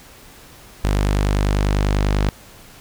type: tone with low-pass filter sweep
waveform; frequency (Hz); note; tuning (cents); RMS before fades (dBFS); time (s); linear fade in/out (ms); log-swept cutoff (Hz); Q
sawtooth; 50.1; G1; +38; -18; 0.84-2.29; 0; 12000 to 5700; 0.82
effects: pink hiss -44 dBFS RMS until 2.8 s